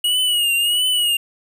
square tone with vibrato, 2891 Hz, F#7, 41 cents flat, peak -16 dBFS, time 0.04-1.17 s, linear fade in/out 5 ms, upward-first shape triangle, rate 1.5 Hz, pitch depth 83 cents each way, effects none

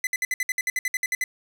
45% pulse tone bursts, 2018 Hz, B6, 37 cents sharp, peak -22 dBFS, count 14, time 0.04-1.24 s, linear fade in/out 2 ms, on 30 ms, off 60 ms, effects none

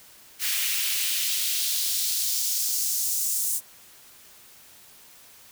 white noise with high-pass filter sweep, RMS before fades -26 dBFS, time 0.39-3.61 s, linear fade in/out 50 ms, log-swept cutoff 2100 to 8000 Hz, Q 1.5, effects white hiss -51 dBFS RMS until 5.51 s

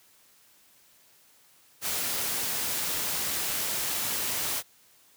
white noise, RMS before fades -30 dBFS, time 1.81-4.63 s, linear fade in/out 50 ms, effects white hiss -60 dBFS RMS until 5.16 s + high-pass 60 Hz 12 dB/octave

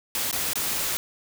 white noise with dropouts, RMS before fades -27 dBFS, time 0.15-0.97 s, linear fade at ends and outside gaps 0 ms, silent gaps 0.311-0.328 / 0.533-0.556 s, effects none

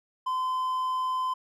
triangle tone, 1026 Hz, C6, 34 cents flat, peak -24 dBFS, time 0.26-1.34 s, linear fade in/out 10 ms, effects none

